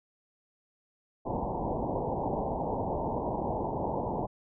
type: low-pass noise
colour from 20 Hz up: white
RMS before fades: -32 dBFS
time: 1.25-4.27 s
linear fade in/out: 20 ms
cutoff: 960 Hz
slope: 96 dB/octave
effects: none